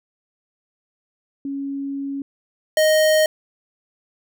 sine / square tone pair in turn, 277.2 / 622.3 Hz, C#4 / D#5, 0 / 0 cents, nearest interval octave + major second, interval 1400 cents, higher second, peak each -24 / -14 dBFS, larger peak second, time 1.45-2.22 / 2.77-3.26 s, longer first, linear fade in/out 2 ms, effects none

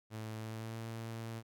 sawtooth tone with pitch glide, 109.8 to 113.67 Hz, A2 to A#2, -3 to -43 cents, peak -37 dBFS, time 0.1-1.43 s, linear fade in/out 50 ms, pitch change +60 cents, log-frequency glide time 0.38-0.83 s, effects none

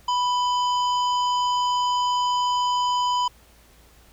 harmonic tone with a mistuned harmonic, 987 Hz, B5, 1 cent flat, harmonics 1 / 3 / 5 / 7, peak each -20 / -30 / -36 / -40 dBFS, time 0.08-3.28 s, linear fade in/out 5 ms, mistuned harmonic 3, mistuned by +52 cents, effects added 57 Hz sine -55 dBFS peak until 4.12 s + pink hiss -55 dBFS RMS until 4.12 s

